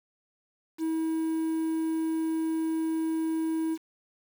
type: tone with quantisation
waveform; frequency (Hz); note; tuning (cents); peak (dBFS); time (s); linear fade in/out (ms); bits
triangle; 321.8; E4; -42; -24; 0.78-3.78; 50; 8
effects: none